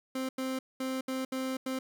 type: tone bursts at uneven times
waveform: 30% pulse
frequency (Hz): 261.6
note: C4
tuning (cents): 0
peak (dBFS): -29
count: 6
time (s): 0.15-0.29 / 0.38-0.59 / 0.8-1.01 / 1.08-1.25 / 1.32-1.57 / 1.66-1.79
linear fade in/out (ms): 5
effects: none